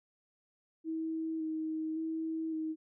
sine tone with vibrato, 318.8 Hz, D#4, 42 cents sharp, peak -33 dBFS, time 0.84-2.76 s, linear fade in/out 50 ms, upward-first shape square, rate 0.89 Hz, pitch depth 16 cents each way, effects none

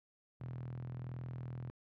sawtooth tone with high-pass filter, 41.2 Hz, E1, in tune, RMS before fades -44 dBFS, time 0.4-1.7 s, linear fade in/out 0 ms, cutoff 120 Hz, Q 6.5, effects low-pass 2000 Hz 12 dB/octave

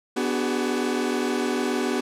40% pulse chord, G# half-diminished seventh, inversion first, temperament equal with one note detuned, 246.9 / 293.7 / 376 / 415.3 Hz, B3 / D4 / F#4 / G#4, 0 / 0 / +28 / 0 cents, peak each -26 / -29 / -27 / -30 dBFS, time 0.16-2.01 s, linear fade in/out 10 ms, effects low-pass 10000 Hz 12 dB/octave

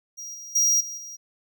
square tone with level steps, 5720 Hz, F8, 41 cents sharp, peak -35 / -38 / -18 / -33 / -37 dBFS, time 0.17-1.17 s, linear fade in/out 20 ms, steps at 0.34 / 0.55 / 0.8 / 0.97 s, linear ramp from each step 10 ms, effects none

